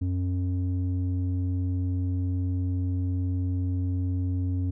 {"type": "tone with low-pass filter", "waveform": "square", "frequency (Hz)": 90.6, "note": "F#2", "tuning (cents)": -36, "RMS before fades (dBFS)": -27, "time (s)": [0.01, 4.71], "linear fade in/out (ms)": 10, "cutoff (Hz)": 210, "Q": 9.5, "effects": []}